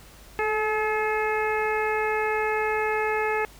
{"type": "harmonic tone with a mistuned harmonic", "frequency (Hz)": 428.4, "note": "A4", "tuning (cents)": -46, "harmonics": [1, 2, 3, 4, 5, 6], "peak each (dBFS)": [-26, -28, -33, -31, -32, -35], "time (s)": [0.39, 3.45], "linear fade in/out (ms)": 0, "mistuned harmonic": 1, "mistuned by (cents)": 20, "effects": ["added 50 Hz sine -50 dBFS peak until 3.59 s", "pink hiss -50 dBFS RMS until 3.59 s"]}